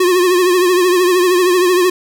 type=tone with vibrato; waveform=square; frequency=361 Hz; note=F#4; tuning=43 cents flat; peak=-10 dBFS; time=0-1.9 s; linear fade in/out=5 ms; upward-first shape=triangle; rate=13 Hz; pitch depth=75 cents each way; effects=none